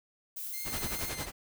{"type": "noise", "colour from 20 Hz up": "violet", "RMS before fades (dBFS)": -39, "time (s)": [0.36, 1.1], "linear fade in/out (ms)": 10}
{"type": "tone with vibrato", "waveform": "10% pulse", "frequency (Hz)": 2093, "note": "C7", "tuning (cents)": 0, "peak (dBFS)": -32, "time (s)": [0.53, 1.26], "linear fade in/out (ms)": 10, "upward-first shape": "triangle", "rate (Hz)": 2.4, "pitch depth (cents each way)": 30}
{"type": "noise with tremolo", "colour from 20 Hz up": "pink", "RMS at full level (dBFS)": -35, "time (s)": [0.64, 1.32], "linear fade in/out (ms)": 50, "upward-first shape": "sine", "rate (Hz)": 11, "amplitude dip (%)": 75}
{"effects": []}